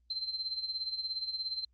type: tone with tremolo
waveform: sine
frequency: 4112 Hz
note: C8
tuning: 31 cents flat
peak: -31 dBFS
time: 0.1-1.65 s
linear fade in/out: 5 ms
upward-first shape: sine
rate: 17 Hz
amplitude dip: 70%
effects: added 60 Hz sine -66 dBFS peak until 1.73 s + Opus 24 kbps